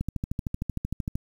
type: click train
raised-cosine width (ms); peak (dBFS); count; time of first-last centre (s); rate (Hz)
5; -16; 16; 0.01-1.155; 13.1
effects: 8-bit